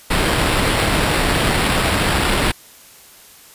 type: noise with sample-and-hold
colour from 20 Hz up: pink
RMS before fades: -17 dBFS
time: 0.1-2.52 s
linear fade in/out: 10 ms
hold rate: 6300 Hz
effects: white hiss -44 dBFS RMS until 3.54 s + resampled to 32000 Hz